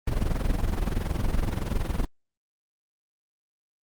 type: noise with amplitude modulation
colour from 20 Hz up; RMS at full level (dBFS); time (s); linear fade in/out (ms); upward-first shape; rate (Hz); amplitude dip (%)
brown; -22; 0.07-2.05; 5; sine; 21.4; 75
effects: Opus 24 kbps